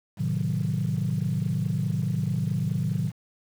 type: chord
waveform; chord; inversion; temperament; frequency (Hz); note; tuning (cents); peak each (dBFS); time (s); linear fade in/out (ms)
sine; A diminished seventh; none; equal; 110 / 130.81 / 155.56 / 185; A2 / C3 / Eb3 / Gb3; 0 / 0 / 0 / 0; -29 / -29 / -27 / -29; 0.17-3.12; 50
effects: tanh soft clip ceiling -17 dBFS + 8-bit